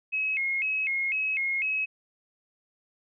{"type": "tone with vibrato", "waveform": "sine", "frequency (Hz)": 2349, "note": "D7", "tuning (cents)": 0, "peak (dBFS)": -25, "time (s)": [0.12, 1.86], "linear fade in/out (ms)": 20, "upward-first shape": "square", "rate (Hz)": 2, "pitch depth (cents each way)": 150, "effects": []}